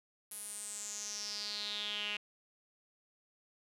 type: tone with band-pass filter sweep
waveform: sawtooth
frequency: 207.7 Hz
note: G#3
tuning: in tune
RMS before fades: -41 dBFS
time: 0.31-2.17 s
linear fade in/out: 5 ms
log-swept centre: 11000 to 2700 Hz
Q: 6.1
effects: none